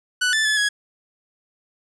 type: tone with pitch steps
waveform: sawtooth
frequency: 1486 / 1756 / 1723 / 1668 Hz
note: F#6 / A6 / A6 / G#6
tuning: +7 / -4 / -37 / +7 cents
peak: -14 dBFS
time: 0.21-0.69 s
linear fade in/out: 10 ms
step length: 120 ms
effects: resampled to 22050 Hz + 9-bit